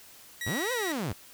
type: tone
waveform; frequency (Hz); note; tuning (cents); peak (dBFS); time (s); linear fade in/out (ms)
sawtooth; 1920; B6; -49; -29; 0.41-0.92; 2
type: linear two-way sweep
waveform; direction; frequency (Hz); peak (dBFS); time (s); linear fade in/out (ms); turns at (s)
sawtooth; up then down; 75.9 to 523.3 to 75.9; -26; 0.46-1.13; 10; 0.72
effects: white hiss -52 dBFS RMS until 1.33 s